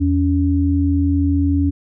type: tone pair together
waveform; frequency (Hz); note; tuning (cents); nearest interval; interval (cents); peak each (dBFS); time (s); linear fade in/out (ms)
sine; 83.6 / 281.2; E2 / C#4; +25 / +25; octave + major sixth; 2100; -16; 0-1.71; 20
effects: none